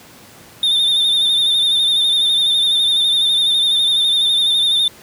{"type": "tone with vibrato", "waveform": "triangle", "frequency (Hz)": 3617, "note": "A7", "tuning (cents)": 47, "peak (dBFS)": -11, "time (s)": [0.63, 4.88], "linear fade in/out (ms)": 2, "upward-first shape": "sine", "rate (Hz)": 12, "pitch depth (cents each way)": 48, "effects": ["pink hiss -42 dBFS RMS until 5.02 s", "high-pass 100 Hz 12 dB/octave"]}